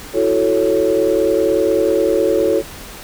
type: chord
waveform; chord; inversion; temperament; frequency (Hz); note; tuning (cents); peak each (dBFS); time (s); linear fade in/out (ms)
sine; F# minor seventh; third; equal; 329.6 / 370 / 440 / 554.4; E4 / F#4 / A4 / C#5; 0 / 0 / 0 / 0; -19 / -18 / -16 / -17; 0.13-2.63; 50
effects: tanh soft clip ceiling -3 dBFS + pink hiss -34 dBFS RMS until 3.03 s